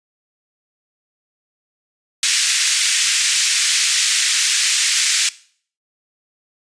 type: band-pass noise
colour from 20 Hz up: white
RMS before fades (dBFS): -17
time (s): 2.23-5.29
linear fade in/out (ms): 2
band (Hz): 1800 to 8300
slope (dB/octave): 24
effects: noise-tail reverb RT60 0.5 s tail -19 dB re dry + resampled to 22050 Hz